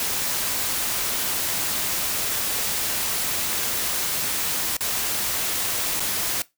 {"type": "noise with dropouts", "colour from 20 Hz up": "white", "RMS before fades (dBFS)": -25, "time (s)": [0, 6.42], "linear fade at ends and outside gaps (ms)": 1, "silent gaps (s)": [[4.768, 4.807], [5.997, 6.003]], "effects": ["noise-tail reverb RT60 0.2 s tail -20 dB re dry"]}